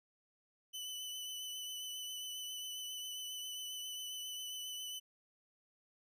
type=tone with vibrato; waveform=sawtooth; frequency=3000 Hz; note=F#7; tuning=23 cents sharp; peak=-39 dBFS; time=0.73-5 s; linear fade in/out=20 ms; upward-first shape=triangle; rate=7.4 Hz; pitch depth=26 cents each way; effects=none